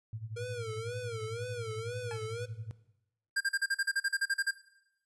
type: tone with tremolo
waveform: sine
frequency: 110.2 Hz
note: A2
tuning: 3 cents sharp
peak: -35 dBFS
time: 0.13-2.71 s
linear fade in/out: 0 ms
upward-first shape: sine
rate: 11 Hz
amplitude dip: 80%
type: tone with vibrato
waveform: square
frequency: 466.6 Hz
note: A#4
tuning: 2 cents sharp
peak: -38 dBFS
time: 0.36-2.46 s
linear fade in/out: 10 ms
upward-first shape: sine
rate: 2 Hz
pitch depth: 120 cents each way
type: tone with exponential decay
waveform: 25% pulse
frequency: 856 Hz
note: A5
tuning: 48 cents flat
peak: -35 dBFS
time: 2.11-2.27 s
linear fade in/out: 1 ms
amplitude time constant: 33 ms
type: tone bursts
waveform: square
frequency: 1600 Hz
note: G6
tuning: 35 cents sharp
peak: -28 dBFS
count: 14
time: 3.36-4.512 s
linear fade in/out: 10 ms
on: 47 ms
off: 38 ms
effects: noise-tail reverb RT60 0.9 s tail -17 dB re dry + resampled to 24000 Hz